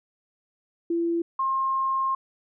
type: tone pair in turn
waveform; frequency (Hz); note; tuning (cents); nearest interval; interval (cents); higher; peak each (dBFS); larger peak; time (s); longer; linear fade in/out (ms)
sine; 337.8 / 1066.3; E4 / C6; +42 / +32; octave + minor sixth; 1990; second; -22; neither; 0.9-1.22 / 1.39-2.15; second; 5
effects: none